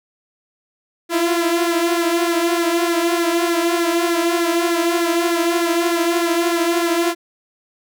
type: tone with flanger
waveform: sawtooth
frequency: 340 Hz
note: F4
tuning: 46 cents flat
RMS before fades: -18 dBFS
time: 1.09-7.15 s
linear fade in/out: 50 ms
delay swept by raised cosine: 0.5 to 5.6 ms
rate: 3.3 Hz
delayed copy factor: +0.55
effects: none